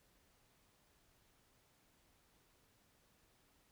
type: silence
effects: pink hiss -73 dBFS RMS until 3.71 s